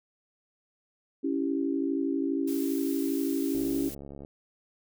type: chord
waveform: sine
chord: C# diminished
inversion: none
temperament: equal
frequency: 277.2 / 329.6 / 392 Hz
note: C#4 / E4 / G4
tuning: 0 / 0 / 0 cents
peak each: -28 / -31 / -34 dBFS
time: 1.23-3.9 s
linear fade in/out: 20 ms
type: noise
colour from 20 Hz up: blue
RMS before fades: -42 dBFS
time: 2.47-3.95 s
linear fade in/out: 10 ms
type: click train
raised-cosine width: 2 ms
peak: -30 dBFS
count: 50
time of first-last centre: 3.55-4.249 s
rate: 70.1 Hz
effects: none